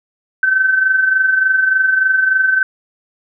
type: tone with amplitude modulation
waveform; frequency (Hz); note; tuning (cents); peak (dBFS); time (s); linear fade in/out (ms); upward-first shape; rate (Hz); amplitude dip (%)
sine; 1535; G6; -37; -8; 0.43-2.63; 2; sine; 23.4; 55
effects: none